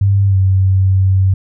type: tone with pitch glide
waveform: sine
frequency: 99 to 95.19 Hz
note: G2 to F#2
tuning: +18 to +50 cents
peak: -8 dBFS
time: 0.01-1.34 s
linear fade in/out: 5 ms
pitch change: -68 cents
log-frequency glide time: 0.27-0.37 s
effects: none